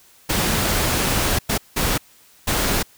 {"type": "noise bursts at uneven times", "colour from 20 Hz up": "pink", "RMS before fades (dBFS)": -20, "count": 4, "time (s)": [[0.29, 1.39], [1.49, 1.58], [1.76, 1.98], [2.47, 2.83]], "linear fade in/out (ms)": 10, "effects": ["white hiss -52 dBFS RMS until 2.97 s"]}